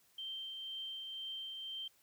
sine tone with tremolo, 3136 Hz, G7, in tune, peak -40 dBFS, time 0.18-1.88 s, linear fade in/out 5 ms, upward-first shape triangle, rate 2 Hz, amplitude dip 30%, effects white hiss -70 dBFS RMS until 2.02 s

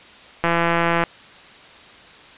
click train, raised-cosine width 0.5 ms, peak -4 dBFS, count 102, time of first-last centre 0.44-1.038 s, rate 169 Hz, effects white hiss -44 dBFS RMS until 2.37 s + resampled to 8000 Hz

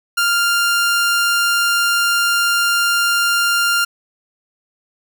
sawtooth tone, 1396.9 Hz, F6, in tune, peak -10 dBFS, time 0.17-3.85 s, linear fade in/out 10 ms, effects none

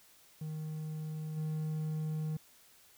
triangle tone with level steps, 155.56 Hz, D#3, in tune, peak -35 / -31 dBFS, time 0.41-2.37 s, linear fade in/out 5 ms, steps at 1.36 s, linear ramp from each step 20 ms, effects white hiss -62 dBFS RMS until 2.97 s

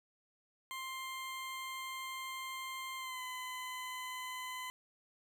20% pulse tone with pitch glide, 1052 to 1015.6 Hz, C6 to B5, +9 to +48 cents, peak -36 dBFS, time 0.71-4.7 s, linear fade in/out 0 ms, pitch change -61 cents, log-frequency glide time 2.98-3.22 s, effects none

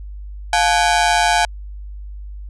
sawtooth ring-modulated tone, 786 Hz, G5, 4 cents sharp, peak -6 dBFS, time 0.53-1.45 s, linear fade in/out 2 ms, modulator 79.2 Hz, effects added 50 Hz sine -29 dBFS peak until 2.49 s + resampled to 22050 Hz

